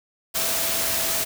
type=tone in noise; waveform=sine; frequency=659.3 Hz; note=E5; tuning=in tune; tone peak=-35 dBFS; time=0.34-1.25 s; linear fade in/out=20 ms; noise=white; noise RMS=-24 dBFS; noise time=0.34-1.25 s; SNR=-14 dB; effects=none